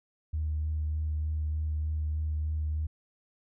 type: tone with vibrato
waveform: sine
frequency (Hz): 77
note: D#2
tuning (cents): -17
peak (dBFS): -27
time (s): 0.33-2.87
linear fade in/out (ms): 10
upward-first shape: sine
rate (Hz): 3.3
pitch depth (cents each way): 14
effects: tanh soft clip ceiling -23 dBFS